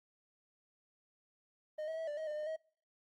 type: tone with pitch steps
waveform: triangle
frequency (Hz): 614 / 642 / 649 / 589 / 631 / 602 / 608 / 636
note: D#5 / E5 / E5 / D5 / D#5 / D5 / D#5 / D#5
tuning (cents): -23 / -46 / -27 / +5 / +24 / +43 / -40 / +38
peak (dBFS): -35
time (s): 1.78-2.564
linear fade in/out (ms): 10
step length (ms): 98
effects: noise-tail reverb RT60 0.5 s tail -26 dB re dry + Opus 32 kbps